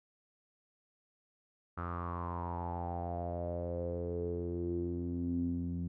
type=tone with low-pass filter sweep; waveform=sawtooth; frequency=86.7 Hz; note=F2; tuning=12 cents flat; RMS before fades=-37 dBFS; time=1.77-5.88 s; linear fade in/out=10 ms; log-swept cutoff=1300 to 210 Hz; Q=7.9; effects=none

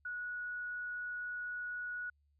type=tone; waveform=sine; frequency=1463 Hz; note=F#6; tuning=20 cents flat; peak=-38 dBFS; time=0.05-2.1 s; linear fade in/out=5 ms; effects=added 72 Hz sine -70 dBFS peak until 2.39 s

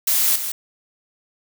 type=noise with echo; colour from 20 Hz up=blue; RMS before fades=-18 dBFS; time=0.07-0.36 s; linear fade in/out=5 ms; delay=160 ms; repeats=1; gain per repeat=-8 dB; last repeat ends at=0.52 s; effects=none

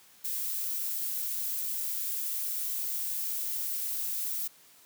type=noise; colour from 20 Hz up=violet; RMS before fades=-33 dBFS; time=0.24-4.48 s; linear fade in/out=10 ms; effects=white hiss -58 dBFS RMS until 4.85 s + high-pass 100 Hz 12 dB/octave

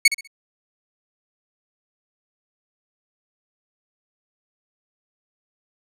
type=tone with echo; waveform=sawtooth; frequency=2217 Hz; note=C#7; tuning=in tune; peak=-6 dBFS; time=0.05-0.08 s; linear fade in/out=5 ms; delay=65 ms; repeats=3; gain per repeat=-11 dB; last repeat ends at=0.275 s; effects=low-pass 12000 Hz 12 dB/octave

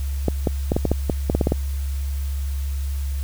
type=clicks; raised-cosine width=2 ms; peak=-5 dBFS; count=12; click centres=0.283 / 0.472 / 0.719 / 0.765 / 0.853 / 0.916 / 1.098 / 1.299 / 1.35 / 1.412 / 1.471 / 1.521 s; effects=added 69 Hz sine -22 dBFS peak until 3.23 s + white hiss -43 dBFS RMS until 3.23 s

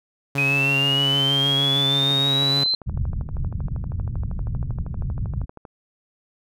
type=tone with vibrato; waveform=sawtooth; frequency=138.59 Hz; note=C#3; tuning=in tune; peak=-19 dBFS; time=0.35-2.64 s; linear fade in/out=5 ms; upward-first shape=sine; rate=6.4 Hz; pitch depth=22 cents each way
type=linear sweep; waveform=sine; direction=up; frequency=2500 to 4120 Hz; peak=-18 dBFS; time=0.38-2.75 s; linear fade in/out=2 ms
type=click train; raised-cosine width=1 ms; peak=-25 dBFS; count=47; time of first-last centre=2.03-5.652 s; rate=12.7 Hz
type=low-pass noise; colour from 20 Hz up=white; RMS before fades=-26 dBFS; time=2.86-5.46 s; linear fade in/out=20 ms; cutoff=130 Hz; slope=24 dB/octave
effects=none

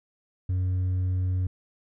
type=tone with hard clipping; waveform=triangle; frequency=92 Hz; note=F#2; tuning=9 cents flat; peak=-22 dBFS; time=0.49-1.47 s; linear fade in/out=5 ms; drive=1 dB; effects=none

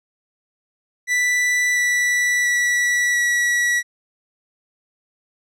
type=tone with pitch steps; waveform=45% pulse; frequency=1975.5 / 1961.9 / 1948.3 / 1934.8 Hz; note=B6 / B6 / B6 / B6; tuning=0 / -12 / -24 / -36 cents; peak=-16 dBFS; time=1.07-3.83 s; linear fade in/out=50 ms; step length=690 ms; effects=low-pass 9000 Hz 12 dB/octave

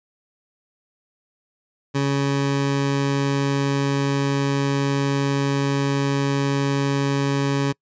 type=tone; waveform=20% pulse; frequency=139.4 Hz; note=C#3; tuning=10 cents sharp; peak=-14 dBFS; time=1.94-7.73 s; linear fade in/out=20 ms; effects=noise-tail reverb RT60 0.1 s tail -26 dB re dry + resampled to 16000 Hz

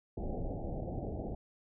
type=low-pass noise; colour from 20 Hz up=pink; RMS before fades=-38 dBFS; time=0.17-1.35 s; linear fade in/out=5 ms; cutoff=790 Hz; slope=96 dB/octave; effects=none

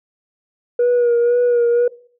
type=tone with vibrato; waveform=sine; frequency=480.3 Hz; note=B4; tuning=48 cents flat; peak=-10 dBFS; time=0.79-1.88 s; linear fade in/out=5 ms; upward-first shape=sine; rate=2 Hz; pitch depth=30 cents each way; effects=noise-tail reverb RT60 0.5 s tail -21 dB re dry + tanh soft clip ceiling -10 dBFS

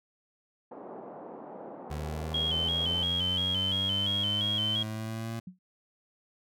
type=band-pass noise; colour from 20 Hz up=white; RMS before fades=-44 dBFS; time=0.71-3.04 s; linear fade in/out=5 ms; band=190 to 810 Hz; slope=24 dB/octave
type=linear sweep; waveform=25% pulse; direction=up; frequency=74.4 to 114.9 Hz; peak=-30 dBFS; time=1.9-5.4 s; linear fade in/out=10 ms
type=tone with vibrato; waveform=sine; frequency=3175 Hz; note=G7; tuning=21 cents sharp; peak=-27 dBFS; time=2.34-4.83 s; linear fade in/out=5 ms; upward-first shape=square; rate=2.9 Hz; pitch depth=55 cents each way
type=tone with exponential decay; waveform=sine; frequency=183.3 Hz; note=F#3; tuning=16 cents flat; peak=-36 dBFS; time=5.47-5.59 s; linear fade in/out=5 ms; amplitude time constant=26 ms
effects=none

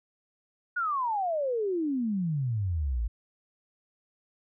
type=exponential sweep; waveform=sine; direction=down; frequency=1481 to 51.91 Hz; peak=-26 dBFS; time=0.76-3.08 s; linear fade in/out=10 ms; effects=none

